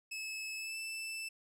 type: tone with pitch glide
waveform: sawtooth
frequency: 2596 to 2646 Hz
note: E7 to E7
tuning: -27 to +6 cents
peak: -36 dBFS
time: 0.11-1.29 s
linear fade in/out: 10 ms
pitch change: +33 cents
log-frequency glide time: 0.56-0.77 s
effects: low-pass 12000 Hz 12 dB/octave